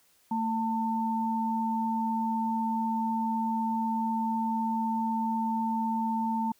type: tone pair together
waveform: sine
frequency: 224.6 / 896 Hz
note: A3 / A5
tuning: +36 / +31 cents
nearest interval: 2 octaves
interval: 2395 cents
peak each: -29 / -29 dBFS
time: 0.31-6.52 s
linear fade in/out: 5 ms
effects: white hiss -65 dBFS RMS until 6.59 s